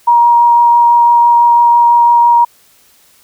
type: tone with vibrato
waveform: sine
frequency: 947 Hz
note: A#5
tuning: 27 cents sharp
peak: -4 dBFS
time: 0.07-2.45 s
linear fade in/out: 10 ms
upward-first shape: triangle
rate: 6 Hz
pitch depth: 8 cents each way
effects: white hiss -48 dBFS RMS until 3.23 s